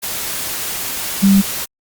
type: tone in noise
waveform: sine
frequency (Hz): 196.5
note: G3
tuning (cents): +4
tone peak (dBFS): -7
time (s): 1.22-1.42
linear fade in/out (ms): 20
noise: white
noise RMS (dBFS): -23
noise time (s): 0.02-1.66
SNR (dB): +13
effects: Opus 48 kbps